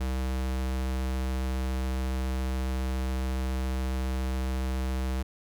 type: tone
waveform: square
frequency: 64.8 Hz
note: C2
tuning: 16 cents flat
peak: -28 dBFS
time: 0-5.23 s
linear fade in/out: 10 ms
effects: none